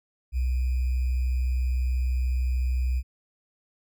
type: tone with sample-and-hold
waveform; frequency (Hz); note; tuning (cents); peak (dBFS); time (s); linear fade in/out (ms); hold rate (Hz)
sine; 63.1; B1; +38; -22; 0.32-3.03; 50; 2450
effects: none